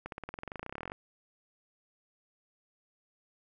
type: accelerating click train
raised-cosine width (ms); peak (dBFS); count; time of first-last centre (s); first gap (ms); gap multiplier
0.5; -24; 24; 0.06-0.919; 62; 0.95
effects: none